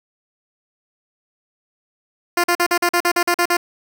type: tone bursts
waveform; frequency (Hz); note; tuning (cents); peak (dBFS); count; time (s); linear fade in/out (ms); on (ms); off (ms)
10% pulse; 349.2; F4; 0; -6; 11; 2.37-3.569; 5; 69; 44
effects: none